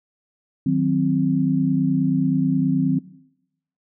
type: chord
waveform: sine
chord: C diminished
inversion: first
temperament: equal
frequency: 155.56 / 185 / 261.6 Hz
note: Eb3 / Gb3 / C4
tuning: 0 / 0 / 0 cents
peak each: -22 / -22 / -19 dBFS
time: 0.66-2.99 s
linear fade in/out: 5 ms
effects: noise-tail reverb RT60 0.8 s tail -19 dB re dry